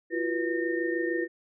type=tone cluster; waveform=sine; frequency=338.4 / 364.9 / 486.8 / 1827 Hz; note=E4 / F#4 / B4 / A#6; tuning=+45 / -24 / -25 / -35 cents; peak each=-29 / -33 / -33 / -33 dBFS; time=0.1-1.28 s; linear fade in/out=50 ms; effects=none